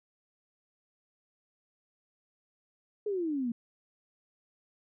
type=exponential sweep; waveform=sine; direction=down; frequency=430.8 to 226.4 Hz; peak=-29 dBFS; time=3.06-3.52 s; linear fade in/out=5 ms; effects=none